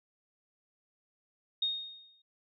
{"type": "tone with exponential decay", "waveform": "sine", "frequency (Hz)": 3711, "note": "A#7", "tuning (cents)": -9, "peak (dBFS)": -26, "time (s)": [1.62, 2.22], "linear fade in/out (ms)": 5, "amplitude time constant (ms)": 130, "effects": []}